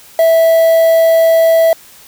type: tone with quantisation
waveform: triangle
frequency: 656 Hz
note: E5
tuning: 9 cents flat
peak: -4 dBFS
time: 0.19-1.73 s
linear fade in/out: 2 ms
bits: 4
effects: white hiss -40 dBFS RMS until 2.07 s